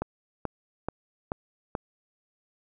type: click train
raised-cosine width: 1 ms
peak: -15 dBFS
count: 5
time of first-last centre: 0.02-1.752 s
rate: 2.31 Hz
effects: none